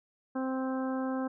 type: harmonic tone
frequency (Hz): 261.6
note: C4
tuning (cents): 0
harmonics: 1 / 2 / 3 / 4 / 5 / 6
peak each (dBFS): -31 / -37 / -41 / -43 / -45 / -47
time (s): 0.35-1.28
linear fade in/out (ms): 10
effects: none